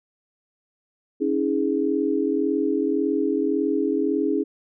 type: chord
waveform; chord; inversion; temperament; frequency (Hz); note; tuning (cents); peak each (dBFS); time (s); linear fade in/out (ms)
sine; C# suspended second; none; equal with one note detuned; 277.2 / 319 / 415.3; C#4 / D#4 / G#4; 0 / +43 / 0; -24; 1.2-4.44; 20
effects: none